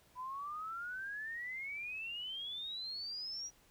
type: exponential sweep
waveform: sine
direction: up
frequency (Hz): 987.8 to 5820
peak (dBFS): -40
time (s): 0.15-3.51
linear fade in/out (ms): 50
effects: pink hiss -67 dBFS RMS until 3.7 s